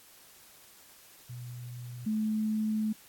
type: tone pair in turn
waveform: sine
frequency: 122.2 / 216.3 Hz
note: B2 / A3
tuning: -18 / -29 cents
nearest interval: minor seventh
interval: 989 cents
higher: second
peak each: -39 / -27 dBFS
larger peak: second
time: 1.29-2.06 / 2.06-2.93 s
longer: second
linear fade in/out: 10 ms
effects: white hiss -56 dBFS RMS until 3.08 s + AAC 64 kbps